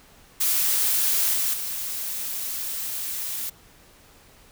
blue noise with level steps, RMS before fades -22 / -24 / -30 dBFS, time 0.4-3.5 s, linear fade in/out 10 ms, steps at 1.33 / 1.53 s, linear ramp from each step 10 ms, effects pink hiss -53 dBFS RMS until 4.51 s

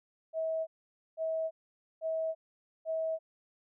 sine tone bursts, 644 Hz, E5, 41 cents flat, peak -30 dBFS, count 4, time 0.33-3.19 s, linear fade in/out 50 ms, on 340 ms, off 500 ms, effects none

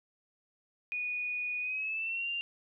sine tone with pitch glide, 2466 to 2784 Hz, D#7 to F7, -16 to -6 cents, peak -32 dBFS, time 0.92-2.41 s, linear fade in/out 0 ms, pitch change +210 cents, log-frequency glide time 1.6-2.29 s, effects none

